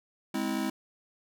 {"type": "chord", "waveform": "square", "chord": "Ab augmented", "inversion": "none", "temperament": "just", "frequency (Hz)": [207.7, 259.6, 324.5], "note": ["Ab3", "C4", "E4"], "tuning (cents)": [0, -13, -27], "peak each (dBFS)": -34, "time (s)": [0.34, 0.7], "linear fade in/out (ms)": 5, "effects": []}